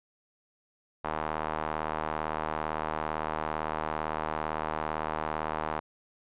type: tone with band-pass filter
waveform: sawtooth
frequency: 77.78 Hz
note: D#2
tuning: in tune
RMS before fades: -33 dBFS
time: 1.04-5.8 s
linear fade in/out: 10 ms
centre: 960 Hz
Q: 1.7
effects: resampled to 8000 Hz